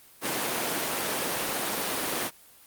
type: high-pass noise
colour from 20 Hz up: pink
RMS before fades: -29 dBFS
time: 0.21-2.31 s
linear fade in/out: 50 ms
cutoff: 290 Hz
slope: 12 dB/octave
effects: white hiss -54 dBFS RMS until 2.66 s + Opus 32 kbps